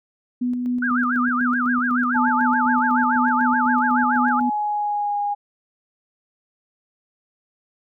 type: tone with tremolo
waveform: sine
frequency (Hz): 246.9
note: B3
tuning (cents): 0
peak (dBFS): -19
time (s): 0.41-4.5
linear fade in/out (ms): 10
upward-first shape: square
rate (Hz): 4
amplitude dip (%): 30
type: tone with vibrato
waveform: sine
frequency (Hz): 1396.9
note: F6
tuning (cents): 0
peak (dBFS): -20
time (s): 0.82-4.4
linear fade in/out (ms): 5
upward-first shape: sine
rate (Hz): 7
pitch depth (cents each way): 280
type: tone with pitch glide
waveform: sine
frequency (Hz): 873 to 819.3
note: A5 to G#5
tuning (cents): -14 to -24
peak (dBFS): -20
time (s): 2.14-5.35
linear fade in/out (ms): 20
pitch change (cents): -110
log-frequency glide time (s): 3.55-5.19
effects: none